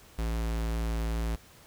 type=tone; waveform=square; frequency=56.1 Hz; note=A1; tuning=34 cents sharp; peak=-29 dBFS; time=0.18-1.36 s; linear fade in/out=10 ms; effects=pink hiss -55 dBFS RMS until 1.66 s